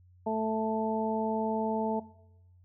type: harmonic tone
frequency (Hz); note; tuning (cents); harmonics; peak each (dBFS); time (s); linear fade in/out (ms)
220; A3; 0; 1 / 2 / 3 / 4; -33 / -33 / -33 / -33; 0.26-2; 10
effects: noise-tail reverb RT60 0.8 s tail -19 dB re dry + added 90 Hz sine -56 dBFS peak until 2.64 s